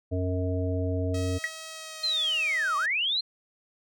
harmonic tone, 91.6 Hz, F#2, 17 cents flat, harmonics 1 / 3 / 5 / 7, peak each -27 / -32 / -34 / -35 dBFS, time 0.11-1.39 s, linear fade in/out 20 ms
5% pulse tone with pitch glide, 640 to 631.6 Hz, D#5 to D#5, +49 to +26 cents, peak -27 dBFS, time 1.14-2.86 s, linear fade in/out 5 ms, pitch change -23 cents, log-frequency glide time 1.7-2.01 s
triangle tone with exponential decay, 1925 Hz, B6, 45 cents flat, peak -20 dBFS, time 1.44-1.53 s, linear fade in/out 1 ms, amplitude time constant 18 ms
sine linear two-way sweep, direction down then up, 4225 to 1100 to 4225 Hz, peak -24 dBFS, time 2.03-3.21 s, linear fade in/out 10 ms, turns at 2.77 s
effects none

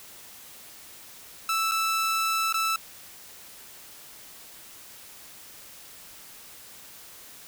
sawtooth tone with dropouts, 1318.5 Hz, E6, in tune, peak -20 dBFS, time 1.49-2.76 s, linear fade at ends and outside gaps 2 ms, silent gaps 1.713-1.718 / 2.526-2.542 s, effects white hiss -47 dBFS RMS until 7.47 s

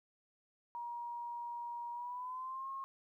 sine tone with pitch glide, 950 to 1078.7 Hz, A#5 to C#6, +33 to -48 cents, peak -40 dBFS, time 0.75-2.84 s, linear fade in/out 0 ms, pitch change +219 cents, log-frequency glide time 1.92-2.69 s, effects 13-bit

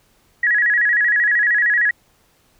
sine tone with vibrato, 1793 Hz, A6, 32 cents sharp, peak -13 dBFS, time 0.43-1.91 s, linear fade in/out 5 ms, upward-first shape square, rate 13 Hz, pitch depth 110 cents each way, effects pink hiss -58 dBFS RMS until 2.59 s

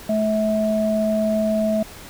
sine tone pair together, 216.2 / 648 Hz, A3 / E5, -30 / -30 cents, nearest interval octave + perfect fifth, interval 1900 cents, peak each -20 dBFS, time 0.09-1.83 s, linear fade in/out 5 ms, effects pink hiss -40 dBFS RMS until 2.09 s

